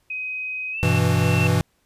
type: tone with pitch glide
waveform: sine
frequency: 2518 to 2683 Hz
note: D#7 to E7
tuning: +20 to +30 cents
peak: -26 dBFS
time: 0.1-0.99 s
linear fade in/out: 5 ms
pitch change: +110 cents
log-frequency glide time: 0.72-0.79 s
type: tone with exponential growth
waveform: sine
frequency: 2693 Hz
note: E7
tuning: 36 cents sharp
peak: -21 dBFS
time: 0.55-1.47 s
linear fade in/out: 2 ms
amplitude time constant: 200 ms
type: chord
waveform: square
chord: E minor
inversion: first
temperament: equal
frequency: 98 / 123.47 / 164.81 Hz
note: G2 / B2 / E3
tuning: 0 / 0 / 0 cents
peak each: -22 dBFS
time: 0.83-1.61 s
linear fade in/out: 0 ms
effects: pink hiss -66 dBFS RMS until 1.85 s + resampled to 32000 Hz